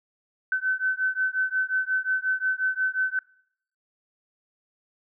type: beating tone pair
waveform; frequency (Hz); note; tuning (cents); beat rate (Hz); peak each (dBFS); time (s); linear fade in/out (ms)
sine; 1520 / 1525.6; F#6 / G6; +46 / -47; 5.6; -26; 0.52-3.19; 2
effects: noise-tail reverb RT60 0.7 s tail -25 dB re dry